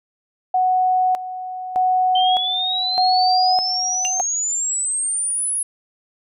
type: tone with tremolo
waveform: sine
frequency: 740 Hz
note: F#5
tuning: in tune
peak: -14 dBFS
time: 0.54-4.21 s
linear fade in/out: 5 ms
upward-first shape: square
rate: 0.82 Hz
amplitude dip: 75%
type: exponential sweep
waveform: sine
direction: up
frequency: 3100 to 10620 Hz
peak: -19 dBFS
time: 2.15-5.63 s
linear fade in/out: 5 ms
type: tone with exponential decay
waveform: triangle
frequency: 2799 Hz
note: F7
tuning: 3 cents sharp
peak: -16 dBFS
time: 4.05-4.13 s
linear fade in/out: 0 ms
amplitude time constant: 16 ms
effects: none